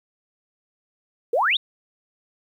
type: exponential sweep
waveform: sine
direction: up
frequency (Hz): 426.8 to 3895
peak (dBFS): -17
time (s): 1.33-1.57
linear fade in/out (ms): 5
effects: 9-bit